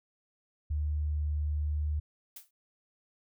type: tone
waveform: sine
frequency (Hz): 74.9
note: D2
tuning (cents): +35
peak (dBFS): -28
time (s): 0.7-2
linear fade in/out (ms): 10
type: noise with exponential decay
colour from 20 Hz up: blue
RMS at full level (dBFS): -41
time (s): 2.36-2.51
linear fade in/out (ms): 5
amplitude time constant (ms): 32
effects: none